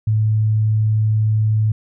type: tone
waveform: sine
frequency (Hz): 108.4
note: A2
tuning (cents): -25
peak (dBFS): -13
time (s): 0.07-1.72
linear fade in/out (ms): 5
effects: none